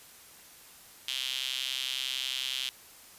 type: tone with high-pass filter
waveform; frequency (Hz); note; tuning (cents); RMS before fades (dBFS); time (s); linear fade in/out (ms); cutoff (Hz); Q
sawtooth; 130.9; C3; +1; -34; 1.08-2.69; 2; 3200; 4.7
effects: white hiss -53 dBFS RMS until 3.18 s + resampled to 32000 Hz